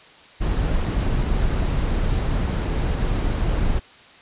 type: noise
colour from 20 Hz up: brown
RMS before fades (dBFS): -21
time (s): 0.4-3.8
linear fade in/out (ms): 20
effects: white hiss -47 dBFS RMS until 4.21 s + resampled to 8000 Hz